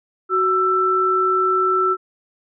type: tone pair together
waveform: sine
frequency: 373.3 / 1330.3 Hz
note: F#4 / E6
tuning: +15 / +15 cents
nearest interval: octave + minor seventh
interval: 2200 cents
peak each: -20 / -16 dBFS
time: 0.29-1.97 s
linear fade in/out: 50 ms
effects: none